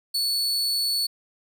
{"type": "tone", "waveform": "40% pulse", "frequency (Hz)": 4435, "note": "C#8", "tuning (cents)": 0, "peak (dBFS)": -21, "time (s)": [0.14, 1.07], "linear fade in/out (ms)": 10, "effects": []}